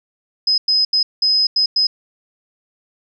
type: tone bursts at uneven times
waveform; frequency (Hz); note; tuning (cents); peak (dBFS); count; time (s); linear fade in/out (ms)
sine; 5060; D#8; +28; -12; 6; 0.47-0.58 / 0.68-0.85 / 0.93-1.03 / 1.22-1.47 / 1.56-1.66 / 1.76-1.87; 5
effects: none